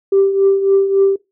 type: tone with tremolo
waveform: sine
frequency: 391.6 Hz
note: G4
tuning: 2 cents flat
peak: -6 dBFS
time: 0.12-1.16 s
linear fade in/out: 5 ms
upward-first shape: triangle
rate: 3.6 Hz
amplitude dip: 70%
effects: noise-tail reverb RT60 0.2 s tail -20 dB re dry + tanh soft clip ceiling -4 dBFS